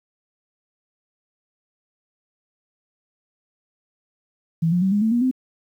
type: tone with pitch steps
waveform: sine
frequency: 164.2 / 177 / 190.81 / 205.7 / 221.7 / 239 / 257.7 Hz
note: E3 / F3 / G3 / G#3 / A3 / A#3 / C4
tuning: -6 / +23 / -46 / -16 / +13 / +43 / -26 cents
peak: -16 dBFS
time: 4.62-5.313 s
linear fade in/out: 10 ms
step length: 99 ms
effects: 9-bit